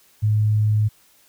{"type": "tone", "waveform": "sine", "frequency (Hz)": 106.7, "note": "G#2", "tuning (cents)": 47, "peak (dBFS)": -15, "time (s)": [0.22, 0.89], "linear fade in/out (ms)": 20, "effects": ["white hiss -56 dBFS RMS until 1.28 s"]}